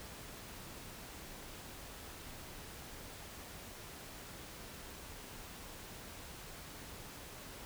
silence, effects pink hiss -50 dBFS RMS until 7.65 s

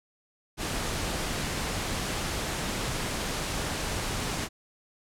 pink noise, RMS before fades -31 dBFS, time 0.57-4.49 s, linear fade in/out 50 ms, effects low-pass 10000 Hz 12 dB/octave

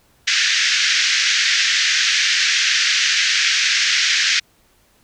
pink band-pass noise, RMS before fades -17 dBFS, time 0.27-4.4 s, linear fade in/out 10 ms, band 1600 to 6400 Hz, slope 48 dB/octave, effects pink hiss -57 dBFS RMS until 5.03 s

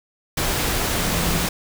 sine tone in noise, 168.9 Hz, E3, 42 cents sharp, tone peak -26 dBFS, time 1.07-1.46 s, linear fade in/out 5 ms, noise pink, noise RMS -22 dBFS, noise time 0.37-1.49 s, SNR -7 dB, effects none

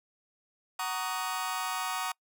sawtooth chord, D# minor seventh, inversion first, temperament just, 746.7 / 933.4 / 1120.1 / 1244.5 Hz, F#5 / A#5 / C#6 / D#6, +16 / +2 / +18 / 0 cents, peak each -33 dBFS, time 0.79-2.12 s, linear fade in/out 5 ms, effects noise-tail reverb RT60 0.1 s tail -26 dB re dry

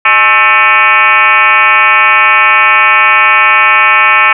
sine tone with frequency modulation, 1788 Hz, A6, 27 cents sharp, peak -3 dBFS, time 0.05-4.33 s, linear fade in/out 5 ms, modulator 235 Hz, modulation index 3.5, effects none

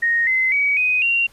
sine tone with pitch steps, 1863 / 2055 / 2267 / 2501 / 2759 Hz, A#6 / C7 / C#7 / D#7 / F7, -2 / -32 / +38 / +8 / -22 cents, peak -15 dBFS, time 0.02-1.27 s, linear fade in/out 10 ms, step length 250 ms, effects pink hiss -52 dBFS RMS until 1.32 s + resampled to 32000 Hz

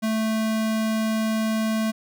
square tone, 220 Hz, A3, in tune, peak -22 dBFS, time 0.02-1.92 s, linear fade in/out 20 ms, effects none

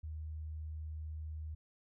sine tone, 77.78 Hz, D#2, in tune, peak -40 dBFS, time 0.03-1.55 s, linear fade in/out 10 ms, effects none

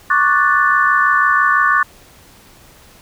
sine chord, D major seventh, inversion third, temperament equal, 1108.7 / 1174.7 / 1480 / 1760 Hz, C#6 / D6 / F#6 / A6, 0 / 0 / 0 / 0 cents, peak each -16 dBFS, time 0.1-1.83 s, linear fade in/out 5 ms, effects pink hiss -45 dBFS RMS until 3.01 s

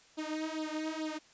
sawtooth tone with flanger, 312.5 Hz, D#4, 8 cents sharp, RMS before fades -37 dBFS, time 0.17-1.19 s, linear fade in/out 20 ms, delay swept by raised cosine 0.22 to 3.72 ms, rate 2.3 Hz, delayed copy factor +0.9, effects white hiss -61 dBFS RMS until 1.33 s + resampled to 16000 Hz

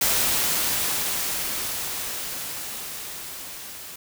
white noise with level ramp, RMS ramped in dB -21 to -39 dBFS, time 0.01-3.96 s, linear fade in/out 5 ms, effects none

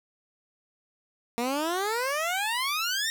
15% pulse exponential sweep, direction up, 230.8 to 1870 Hz, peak -20 dBFS, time 1.38-3.1 s, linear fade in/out 0 ms, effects none

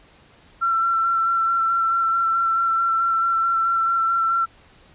sine tone with vibrato, 1351 Hz, E6, 42 cents sharp, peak -17 dBFS, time 0.61-4.46 s, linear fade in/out 20 ms, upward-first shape square, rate 4.6 Hz, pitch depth 14 cents each way, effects pink hiss -52 dBFS RMS until 4.94 s + resampled to 8000 Hz

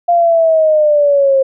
sine linear sweep, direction down, 698.5 to 531 Hz, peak -7 dBFS, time 0.08-1.43 s, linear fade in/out 10 ms, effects none

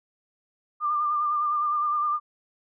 sine tone with vibrato, 1195 Hz, D6, 30 cents sharp, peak -22 dBFS, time 0.8-2.2 s, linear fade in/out 50 ms, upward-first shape sine, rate 9.8 Hz, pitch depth 34 cents each way, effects none

